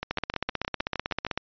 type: two click trains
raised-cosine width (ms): 0.3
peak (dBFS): -14 / -11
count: 9 / 21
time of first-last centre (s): 0.03-1.266 / 0.11-1.376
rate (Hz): 6.47 / 15.8
effects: resampled to 11025 Hz